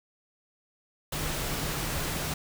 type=tone in noise; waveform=sine; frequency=151.6 Hz; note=D#3; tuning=45 cents flat; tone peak=-39 dBFS; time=1.12-2.34 s; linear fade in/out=5 ms; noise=pink; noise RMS=-32 dBFS; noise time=1.12-2.34 s; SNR=-10 dB; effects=none